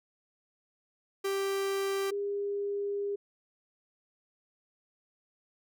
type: tone pair in turn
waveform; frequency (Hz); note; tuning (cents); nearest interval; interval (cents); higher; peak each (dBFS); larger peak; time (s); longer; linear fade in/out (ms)
45% pulse / sine; 392 / 404; G4 / G#4; 0 / -48; minor second; 52; second; -29 / -30; first; 1.24-2.11 / 2.11-3.16; second; 10
effects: none